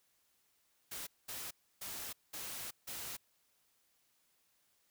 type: noise bursts at uneven times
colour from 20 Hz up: white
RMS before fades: -44 dBFS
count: 5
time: 0.91-1.07 / 1.28-1.51 / 1.81-2.13 / 2.33-2.71 / 2.87-3.17 s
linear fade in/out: 10 ms
effects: white hiss -75 dBFS RMS until 4.9 s